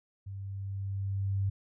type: tone with level ramp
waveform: sine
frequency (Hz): 98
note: G2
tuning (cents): 0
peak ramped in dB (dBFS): -38 to -26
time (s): 0.26-1.5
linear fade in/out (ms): 10
effects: none